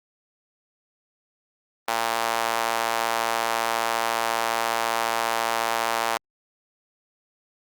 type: tone with high-pass filter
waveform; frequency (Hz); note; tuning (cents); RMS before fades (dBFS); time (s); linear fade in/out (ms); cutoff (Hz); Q
sawtooth; 114.6; A#2; -29; -25; 1.88-6.17; 0; 820; 1.7
effects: Opus 32 kbps